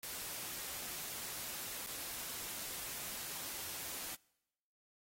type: noise with dropouts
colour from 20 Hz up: white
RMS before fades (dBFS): -44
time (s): 0.03-4.15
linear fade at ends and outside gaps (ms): 2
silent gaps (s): 1.864-1.869
effects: noise-tail reverb RT60 0.9 s tail -25 dB re dry + AAC 48 kbps